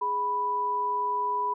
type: tone pair together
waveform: sine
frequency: 414.8 / 987.8 Hz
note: G#4 / B5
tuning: -2 / 0 cents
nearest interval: octave + minor third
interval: 1502 cents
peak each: -36 / -25 dBFS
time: 0.01-1.54 s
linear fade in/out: 10 ms
effects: none